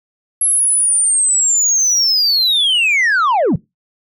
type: linear sweep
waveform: sine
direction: down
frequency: 11175 to 116.54 Hz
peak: -8 dBFS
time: 0.41-3.56 s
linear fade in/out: 5 ms
effects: noise-tail reverb RT60 0.2 s tail -23 dB re dry + tanh soft clip ceiling -10 dBFS